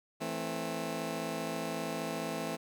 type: chord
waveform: 15% pulse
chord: A minor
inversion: second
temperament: just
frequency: 165 / 220 / 264 Hz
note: E3 / A3 / C4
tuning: +2 / 0 / +16 cents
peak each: -33 dBFS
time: 0.2-2.57 s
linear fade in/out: 20 ms
effects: none